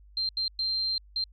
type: tone bursts at uneven times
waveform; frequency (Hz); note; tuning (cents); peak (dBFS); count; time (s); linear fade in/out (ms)
sine; 4156; C8; -12; -26; 4; 0.17-0.29 / 0.37-0.48 / 0.59-0.98 / 1.16-1.24; 2
effects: added 50 Hz sine -51 dBFS peak until 1.32 s